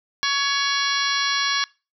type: harmonic tone with a mistuned harmonic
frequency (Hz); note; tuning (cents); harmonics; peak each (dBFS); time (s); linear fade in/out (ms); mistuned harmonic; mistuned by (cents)
560; C#5; +18; 2 / 3 / 4 / 5 / 6 / 7 / 8 / 9 / 10; -26 / -25 / -29 / -33 / -27 / -28 / -32 / -33 / -30; 0.23-1.64; 0; 7; +70
effects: noise-tail reverb RT60 0.3 s tail -23 dB re dry